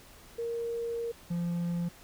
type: tone pair in turn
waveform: sine / triangle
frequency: 466.2 / 172.42 Hz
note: A#4 / F3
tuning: 0 / -22 cents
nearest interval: octave + perfect fourth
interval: 1722 cents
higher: first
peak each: -31 / -27 dBFS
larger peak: second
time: 0.38-1.12 / 1.3-1.89 s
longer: first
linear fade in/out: 10 ms
effects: pink hiss -54 dBFS RMS until 2.03 s